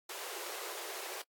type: high-pass noise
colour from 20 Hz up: pink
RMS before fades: -43 dBFS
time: 0.09-1.22 s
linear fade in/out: 5 ms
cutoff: 350 Hz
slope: 96 dB/octave
effects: noise-tail reverb RT60 0.1 s tail -25 dB re dry + AAC 64 kbps